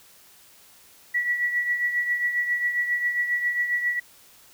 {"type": "tone with tremolo", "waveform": "sine", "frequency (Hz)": 1942, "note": "B6", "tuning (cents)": -30, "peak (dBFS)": -19, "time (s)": [1.14, 4], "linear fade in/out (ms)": 10, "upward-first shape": "triangle", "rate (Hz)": 7.4, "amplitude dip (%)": 65, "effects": ["white hiss -53 dBFS RMS until 4.53 s"]}